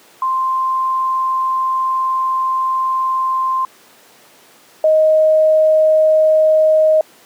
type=tone pair in turn; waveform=sine; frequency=1046.5 / 625.7 Hz; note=C6 / D#5; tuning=0 / +10 cents; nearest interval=major sixth; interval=890 cents; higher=first; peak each=-14 / -8 dBFS; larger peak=second; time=0.22-3.65 / 4.84-7.01 s; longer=first; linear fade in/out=2 ms; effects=pink hiss -46 dBFS RMS until 7.25 s + high-pass 300 Hz 12 dB/octave